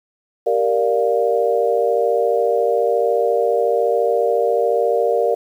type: chord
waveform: sine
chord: G minor seventh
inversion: none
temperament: equal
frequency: 392 / 466.2 / 587.3 / 698.5 Hz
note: G4 / Bb4 / D5 / F5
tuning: 0 / 0 / 0 / 0 cents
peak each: -23 / -17 / -20 / -22 dBFS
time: 0.46-5.35 s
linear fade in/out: 10 ms
effects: 8-bit